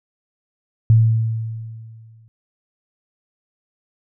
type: tone with exponential decay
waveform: sine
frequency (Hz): 112.3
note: A2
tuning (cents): +36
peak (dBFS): -7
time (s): 0.9-2.28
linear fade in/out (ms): 0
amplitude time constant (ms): 300
effects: none